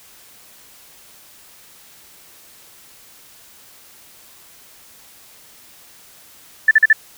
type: tone bursts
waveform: sine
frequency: 1760 Hz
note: A6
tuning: in tune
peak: -6 dBFS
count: 4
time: 6.68-6.93 s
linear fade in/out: 5 ms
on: 31 ms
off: 42 ms
effects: white hiss -46 dBFS RMS until 7.17 s